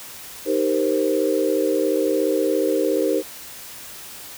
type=chord; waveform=sine; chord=C minor seventh; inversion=first; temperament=equal; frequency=311.1 / 392 / 466.2 / 523.3 Hz; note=Eb4 / G4 / Bb4 / C5; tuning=0 / 0 / 0 / 0 cents; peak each=-23 dBFS; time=0.45-3.23 s; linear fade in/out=50 ms; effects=white hiss -38 dBFS RMS until 4.37 s